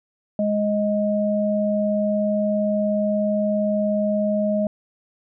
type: tone pair together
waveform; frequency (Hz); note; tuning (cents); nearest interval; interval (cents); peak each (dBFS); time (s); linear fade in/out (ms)
sine; 208 / 625; G#3 / D#5; +3 / +8; octave + perfect fifth; 1905; -21; 0.39-4.67; 2
effects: none